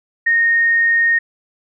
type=tone; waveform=sine; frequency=1851 Hz; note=A#6; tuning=13 cents flat; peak=-11 dBFS; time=0.26-1.19 s; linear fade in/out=10 ms; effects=none